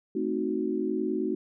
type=chord; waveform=sine; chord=A diminished seventh; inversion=none; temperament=equal; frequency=220 / 261.6 / 311.1 / 370 Hz; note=A3 / C4 / Eb4 / Gb4; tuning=0 / 0 / 0 / 0 cents; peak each=-33 / -33 / -31 / -30 dBFS; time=0.15-1.35 s; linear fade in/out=5 ms; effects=none